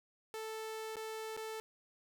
sawtooth tone with dropouts, 440 Hz, A4, in tune, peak -37 dBFS, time 0.34-1.6 s, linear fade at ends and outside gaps 0 ms, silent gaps 0.957-0.967 / 1.366-1.374 s, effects none

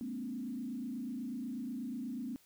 sine tone with frequency modulation, 246.9 Hz, B3, in tune, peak -37 dBFS, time 0.01-2.36 s, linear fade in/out 0 ms, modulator 28.2 Hz, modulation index 1.2, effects white hiss -66 dBFS RMS until 2.45 s

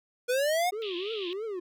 square linear sweep, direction up, 479.9 to 740 Hz, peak -25 dBFS, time 0.28-0.71 s, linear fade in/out 20 ms
triangle tone with vibrato, 395.9 Hz, G4, 17 cents sharp, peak -30 dBFS, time 0.72-1.6 s, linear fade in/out 10 ms, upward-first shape triangle, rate 3.1 Hz, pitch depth 270 cents each way
pink band-pass noise, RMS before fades -40 dBFS, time 0.82-1.33 s, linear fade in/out 0 ms, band 2700 to 3600 Hz, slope 48 dB/octave
effects none

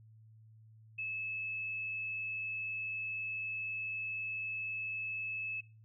sine tone, 2602 Hz, E7, 23 cents flat, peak -36 dBFS, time 0.98-5.61 s, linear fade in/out 10 ms, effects noise-tail reverb RT60 0.3 s tail -17 dB re dry + added 110 Hz sine -56 dBFS peak until 5.84 s

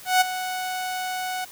sawtooth tone with ADSR envelope, 740 Hz, F#5, in tune, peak -10 dBFS, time 0.05-1.45 s, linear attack 160 ms, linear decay 17 ms, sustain -13 dB, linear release 10 ms, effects white hiss -44 dBFS RMS until 1.51 s

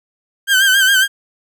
30% pulse tone with vibrato, 1561 Hz, G6, 8 cents flat, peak -7 dBFS, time 0.47-1.08 s, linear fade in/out 50 ms, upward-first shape sine, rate 7.3 Hz, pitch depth 63 cents each way, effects none

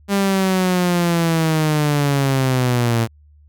sawtooth linear sweep, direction down, 200.7 to 112.9 Hz, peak -11 dBFS, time 0.08-3.08 s, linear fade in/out 50 ms, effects added 74 Hz sine -46 dBFS peak until 3.48 s

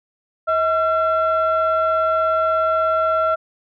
sine tone pair together, 640 / 1358.3 Hz, D#5 / F6, +49 / -49 cents, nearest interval octave + minor second, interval 1302 cents, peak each -17 dBFS, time 0.47-3.36 s, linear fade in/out 20 ms, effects tanh soft clip ceiling -10 dBFS

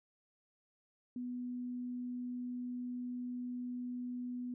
sine tone, 246.9 Hz, B3, in tune, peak -38 dBFS, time 1.16-4.54 s, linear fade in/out 2 ms, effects none

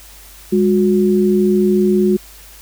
sine tone pair together, 204.1 / 363.7 Hz, G#3 / F#4, -30 / -30 cents, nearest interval minor seventh, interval 1000 cents, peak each -13 dBFS, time 0.52-2.17 s, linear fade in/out 10 ms, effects added 50 Hz sine -42 dBFS peak until 2.61 s + white hiss -41 dBFS RMS until 2.61 s

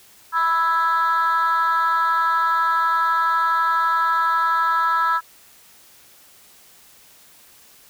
sine chord, E major, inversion second, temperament equal, 987.8 / 1318.5 / 1661.2 Hz, B5 / E6 / G#6, 0 / 0 / 0 cents, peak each -20 / -17 / -23 dBFS, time 0.32-5.21 s, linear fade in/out 50 ms, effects tanh soft clip ceiling -12 dBFS + white hiss -50 dBFS RMS until 7.89 s

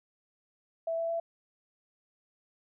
sine tone with pitch steps, 659.3 / 664.3 / 669.3 Hz, E5 / E5 / E5, 0 / +13 / +26 cents, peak -29 dBFS, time 0.87-1.2 s, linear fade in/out 5 ms, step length 110 ms, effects none

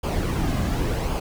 brown noise with flanger, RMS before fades -24 dBFS, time 0.03-1.2 s, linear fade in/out 10 ms, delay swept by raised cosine 0.52 to 2.22 ms, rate 0.91 Hz, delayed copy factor -0.5, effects none

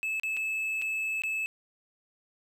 triangle tone with dropouts, 2607 Hz, E7, 20 cents flat, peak -27 dBFS, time 0.03-1.46 s, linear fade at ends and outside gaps 0 ms, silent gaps 0.198-0.234 / 0.367-0.371 / 0.816-0.821 / 1.22-1.236 s, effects none

